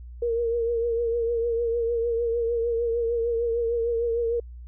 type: tone with vibrato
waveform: sine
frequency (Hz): 466.2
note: A#4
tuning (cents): 0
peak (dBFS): -22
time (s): 0.22-4.4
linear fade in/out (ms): 5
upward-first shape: triangle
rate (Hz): 6.6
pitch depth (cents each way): 50
effects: added 60 Hz sine -38 dBFS peak until 4.67 s